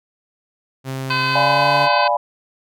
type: tone with pitch glide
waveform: sawtooth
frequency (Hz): 132.9 to 143.26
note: C3 to D3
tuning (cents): +27 to -43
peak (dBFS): -20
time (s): 0.84-1.89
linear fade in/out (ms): 50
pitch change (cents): +130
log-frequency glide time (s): 1.24-1.69
type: harmonic tone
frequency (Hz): 510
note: C5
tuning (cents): -44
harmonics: 2 / 3 / 4 / 5 / 6 / 7 / 8 / 9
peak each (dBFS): -21 / -23 / -33 / -23 / -31 / -33 / -31 / -27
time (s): 1.1-2.08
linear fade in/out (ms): 5
type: chord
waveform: sine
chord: D diminished seventh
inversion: none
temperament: equal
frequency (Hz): 587.3 / 698.5 / 830.6 / 987.8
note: D5 / F5 / Ab5 / Cb6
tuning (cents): 0 / 0 / 0 / 0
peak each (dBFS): -20 / -21 / -20 / -20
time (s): 1.35-2.17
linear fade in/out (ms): 5
effects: none